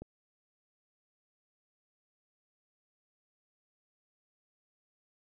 click, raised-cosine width 2 ms, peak -30 dBFS, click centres 0.02 s, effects none

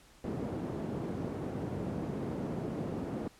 white band-pass noise, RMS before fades -37 dBFS, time 0.24-3.28 s, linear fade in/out 2 ms, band 110 to 310 Hz, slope 12 dB/octave, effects pink hiss -60 dBFS RMS until 3.39 s + low-pass 11000 Hz 12 dB/octave

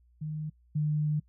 sine tone pair in turn, 153.6 / 150.96 Hz, D#3 / D3, -22 / +48 cents, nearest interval unison, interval 30 cents, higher first, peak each -32 / -25 dBFS, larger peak second, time 0.21-0.5 / 0.75-1.2 s, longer second, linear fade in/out 10 ms, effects noise-tail reverb RT60 0.1 s tail -25 dB re dry + added 60 Hz sine -60 dBFS peak until 1.28 s

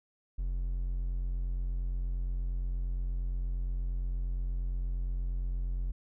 triangle tone, 44.29 Hz, F1, 25 cents sharp, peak -28 dBFS, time 0.38-5.92 s, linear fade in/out 10 ms, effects none

